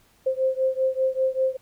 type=beating tone pair; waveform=sine; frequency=522 / 527.1 Hz; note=C5 / C5; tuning=-4 / +13 cents; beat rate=5.1 Hz; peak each=-23 / -24 dBFS; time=0.26-1.57 s; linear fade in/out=10 ms; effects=pink hiss -60 dBFS RMS until 1.61 s